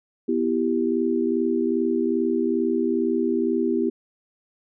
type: chord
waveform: sine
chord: E minor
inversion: second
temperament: equal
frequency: 246.9 / 329.6 / 392 Hz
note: B3 / E4 / G4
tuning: 0 / 0 / 0 cents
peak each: -24 dBFS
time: 0.28-3.9 s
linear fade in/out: 10 ms
effects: none